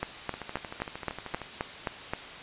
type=two click trains; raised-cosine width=0.5 ms; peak=-22 / -14 dBFS; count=15 / 9; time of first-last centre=0.34-1.417 / 0.03-2.135 s; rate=13 / 3.8 Hz; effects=white hiss -42 dBFS RMS until 2.42 s + resampled to 8000 Hz